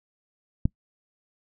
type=click; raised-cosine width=5 ms; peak=-9 dBFS; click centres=0.655 s; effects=noise-tail reverb RT60 0.1 s tail -26 dB re dry